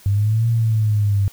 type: exponential two-way sweep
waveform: sine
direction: up then down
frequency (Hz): 98 to 116.54 to 98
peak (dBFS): -14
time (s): 0.06-1.28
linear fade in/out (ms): 0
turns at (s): 0.48
effects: white hiss -47 dBFS RMS until 1.32 s